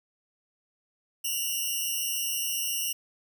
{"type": "tone pair together", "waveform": "5% pulse", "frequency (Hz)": [2767, 2932], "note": ["F7", "F#7"], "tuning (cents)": [-17, -16], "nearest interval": "minor second", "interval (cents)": 101, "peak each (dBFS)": -22, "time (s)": [1.24, 2.93], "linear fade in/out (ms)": 10, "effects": []}